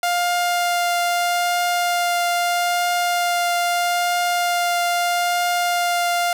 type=tone with vibrato; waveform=sawtooth; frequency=702 Hz; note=F5; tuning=9 cents sharp; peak=-14 dBFS; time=0.03-6.33 s; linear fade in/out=2 ms; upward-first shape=triangle; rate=0.78 Hz; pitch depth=9 cents each way; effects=none